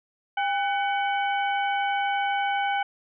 harmonic tone with a mistuned harmonic, 752 Hz, F#5, 28 cents sharp, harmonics 1 / 2 / 3 / 4, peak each -24 / -30 / -34 / -36 dBFS, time 0.37-2.83 s, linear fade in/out 5 ms, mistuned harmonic 1, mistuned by +110 cents, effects none

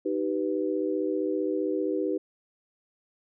sine chord, Eb augmented, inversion none, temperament equal with one note detuned, 311.1 / 386.4 / 493.9 Hz, Eb4 / G4 / B4, 0 / -25 / 0 cents, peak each -29 / -29 / -31 dBFS, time 0.05-2.18 s, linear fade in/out 10 ms, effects none

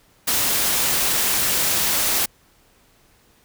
white noise, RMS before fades -20 dBFS, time 0.27-2.26 s, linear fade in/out 10 ms, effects pink hiss -57 dBFS RMS until 3.44 s

